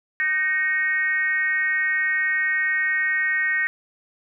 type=tone with frequency modulation; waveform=sine; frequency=1864.7 Hz; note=A#6; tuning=in tune; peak=-19 dBFS; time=0.2-3.67 s; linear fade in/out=0 ms; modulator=325 Hz; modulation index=0.8; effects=none